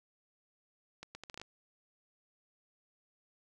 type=accelerating click train; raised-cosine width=0.2 ms; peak=-28 dBFS; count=8; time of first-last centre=1.03-1.416 s; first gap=120 ms; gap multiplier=0.72; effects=none